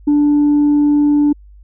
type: tone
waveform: sine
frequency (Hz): 292.9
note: D4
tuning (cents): -5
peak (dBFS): -7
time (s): 0.07-1.33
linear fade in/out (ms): 10
effects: tanh soft clip ceiling -7 dBFS + added 50 Hz sine -38 dBFS peak until 1.63 s